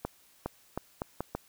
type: accelerating click train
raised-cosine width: 1 ms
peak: -18 dBFS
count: 6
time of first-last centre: 0.05-1.35 s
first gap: 410 ms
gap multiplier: 0.77
effects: white hiss -62 dBFS RMS until 1.48 s